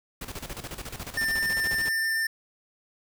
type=noise with tremolo; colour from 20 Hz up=pink; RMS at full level=-36 dBFS; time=0.21-1.89 s; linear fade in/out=5 ms; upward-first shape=square; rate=14 Hz; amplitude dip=70%
type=tone with vibrato; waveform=square; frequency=1793 Hz; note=A6; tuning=32 cents sharp; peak=-25 dBFS; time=1.17-2.27 s; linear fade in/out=5 ms; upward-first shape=triangle; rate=8.1 Hz; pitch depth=8 cents each way
effects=none